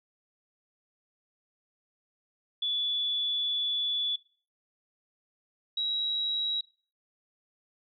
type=tone pair in turn; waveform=sine; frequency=3441 / 3863 Hz; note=A7 / B7; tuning=-39 / -39 cents; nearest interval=major second; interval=200 cents; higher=second; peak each=-27 dBFS; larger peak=neither; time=2.62-4.16 / 5.77-6.61 s; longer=first; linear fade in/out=5 ms; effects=noise-tail reverb RT60 0.4 s tail -19 dB re dry